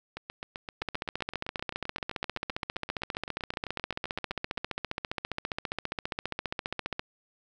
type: two click trains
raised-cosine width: 0.3 ms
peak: -21 / -15 dBFS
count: 35 / 93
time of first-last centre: 0.17-4.574 / 0.82-6.994 s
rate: 7.72 / 14.9 Hz
effects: none